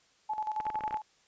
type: tone with tremolo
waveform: sine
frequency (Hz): 859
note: A5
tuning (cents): -42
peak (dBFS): -29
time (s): 0.29-1.02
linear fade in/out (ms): 10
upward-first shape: square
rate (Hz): 11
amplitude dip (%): 65
type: clicks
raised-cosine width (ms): 0.5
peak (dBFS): -25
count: 9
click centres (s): 0.602 / 0.667 / 0.702 / 0.756 / 0.808 / 0.838 / 0.878 / 0.909 / 0.943
effects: white hiss -66 dBFS RMS until 1.27 s + resampled to 16000 Hz